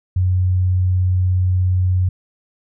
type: tone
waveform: sine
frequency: 91.7 Hz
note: F#2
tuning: 15 cents flat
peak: -13 dBFS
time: 0.16-2.09 s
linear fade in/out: 5 ms
effects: none